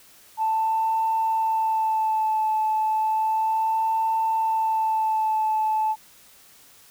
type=tone with vibrato; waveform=sine; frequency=880 Hz; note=A5; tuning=in tune; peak=-19 dBFS; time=0.37-5.96 s; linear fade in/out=50 ms; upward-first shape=sine; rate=0.33 Hz; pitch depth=22 cents each way; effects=tanh soft clip ceiling -15 dBFS + white hiss -52 dBFS RMS until 6.9 s